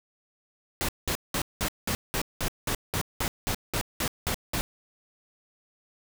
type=noise bursts; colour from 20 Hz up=pink; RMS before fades=-28 dBFS; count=15; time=0.81-4.61 s; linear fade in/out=0 ms; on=76 ms; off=190 ms; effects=none